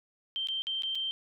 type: tone with dropouts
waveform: sine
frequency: 3136 Hz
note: G7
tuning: in tune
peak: -30 dBFS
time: 0.36-1.11 s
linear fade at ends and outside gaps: 0 ms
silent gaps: 0.472-0.486 / 0.62-0.669 / 0.822-0.834 / 0.95-0.954 s
effects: none